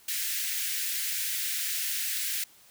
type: high-pass noise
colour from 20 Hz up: white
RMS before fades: -31 dBFS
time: 0.08-2.44 s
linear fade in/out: 5 ms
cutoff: 1600 Hz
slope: 48 dB/octave
effects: white hiss -57 dBFS RMS until 2.7 s